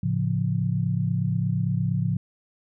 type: chord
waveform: sine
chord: A augmented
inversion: none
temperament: equal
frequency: 110 / 138.59 / 174.61 Hz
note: A2 / C#3 / E#3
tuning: 0 / 0 / 0 cents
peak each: -26 dBFS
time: 0.03-2.17 s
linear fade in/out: 5 ms
effects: none